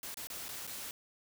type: noise with dropouts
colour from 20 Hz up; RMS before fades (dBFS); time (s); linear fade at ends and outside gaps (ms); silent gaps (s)
white; -43; 0.03-0.91; 1; 0.143-0.171 / 0.271-0.301 / 0.484-0.489 / 0.669-0.675
effects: none